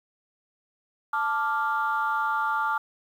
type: chord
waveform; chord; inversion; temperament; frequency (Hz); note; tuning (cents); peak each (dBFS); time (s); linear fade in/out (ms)
sine; D minor; second; equal; 880 / 1174.7 / 1396.9; A5 / D6 / F6; 0 / 0 / 0; -27; 1.13-2.78; 5
effects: tanh soft clip ceiling -16 dBFS + 9-bit